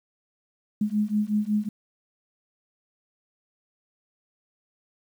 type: beating tone pair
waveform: sine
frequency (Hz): 207.7 / 213.1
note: G#3 / G#3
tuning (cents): 0 / +45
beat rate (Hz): 5.4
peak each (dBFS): -25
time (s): 0.81-1.69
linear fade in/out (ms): 5
effects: 9-bit

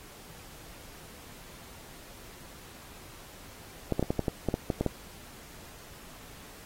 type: clicks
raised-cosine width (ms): 2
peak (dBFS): -13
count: 11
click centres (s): 3.923 / 3.995 / 4.027 / 4.105 / 4.193 / 4.282 / 4.487 / 4.541 / 4.702 / 4.81 / 4.863
effects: pink hiss -50 dBFS RMS until 6.65 s + AAC 48 kbps

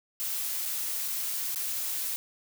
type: noise with dropouts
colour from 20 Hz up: blue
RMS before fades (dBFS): -32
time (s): 0.2-2.16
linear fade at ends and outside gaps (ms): 0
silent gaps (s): 0.654-0.658 / 1.079-1.083 / 1.547-1.559
effects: none

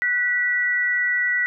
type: tone pair together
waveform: sine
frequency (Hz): 1487 / 1951.5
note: F#6 / B6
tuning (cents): +8 / -21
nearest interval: perfect fourth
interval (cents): 471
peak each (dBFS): -26 / -19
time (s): 0.02-1.46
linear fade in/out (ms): 0
effects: none

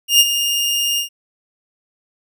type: tone with ADSR envelope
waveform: sawtooth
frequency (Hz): 2826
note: F7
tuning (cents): +20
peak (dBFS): -3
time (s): 0.08-1.09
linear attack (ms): 120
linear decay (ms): 38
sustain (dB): -10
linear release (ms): 110
effects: none

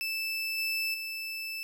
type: tone with level steps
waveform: 30% pulse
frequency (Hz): 2637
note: E7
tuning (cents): 0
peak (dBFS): -28 / -26 / -32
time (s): 0.01-1.63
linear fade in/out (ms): 0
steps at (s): 0.58 / 0.94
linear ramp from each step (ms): 2
effects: none

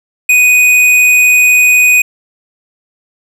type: tone with tanh clipping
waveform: sine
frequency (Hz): 2488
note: D#7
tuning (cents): -1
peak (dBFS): -6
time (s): 0.29-2.02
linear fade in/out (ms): 5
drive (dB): 14
effects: none

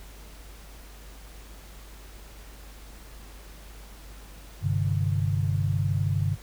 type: chord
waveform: sine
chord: G suspended fourth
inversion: none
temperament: equal with one note detuned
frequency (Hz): 98 / 130.81 / 150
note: G2 / C3 / D3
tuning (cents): 0 / 0 / +37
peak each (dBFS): -25 / -29 / -28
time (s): 4.61-6.37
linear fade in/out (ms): 50
effects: added 50 Hz sine -44 dBFS peak until 6.42 s + pink hiss -50 dBFS RMS until 6.42 s

